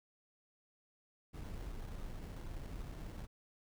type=noise with sample-and-hold; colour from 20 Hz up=brown; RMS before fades=-45 dBFS; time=1.33-3.27 s; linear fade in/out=20 ms; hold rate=2450 Hz; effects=none